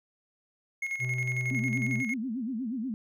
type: tone with tremolo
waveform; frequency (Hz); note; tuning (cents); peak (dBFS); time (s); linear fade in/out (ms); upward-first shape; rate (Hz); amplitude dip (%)
triangle; 2163; C#7; -43; -27; 0.82-2.14; 5; square; 11; 55
type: tone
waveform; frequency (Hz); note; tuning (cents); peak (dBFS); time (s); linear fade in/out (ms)
triangle; 126.4; B2; +41; -28; 0.99-2.04; 50
type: tone with vibrato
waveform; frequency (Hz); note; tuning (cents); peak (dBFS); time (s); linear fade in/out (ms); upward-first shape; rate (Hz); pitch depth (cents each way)
sine; 240.6; B3; -45; -30; 1.51-2.94; 0; sine; 8.3; 210
effects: none